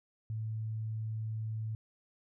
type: tone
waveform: sine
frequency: 110 Hz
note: A2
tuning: in tune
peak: -34 dBFS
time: 0.3-1.75 s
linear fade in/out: 0 ms
effects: none